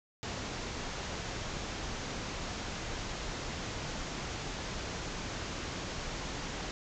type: low-pass noise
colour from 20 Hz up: pink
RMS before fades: -39 dBFS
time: 0.23-6.71 s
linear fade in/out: 0 ms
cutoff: 7300 Hz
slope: 96 dB/octave
effects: none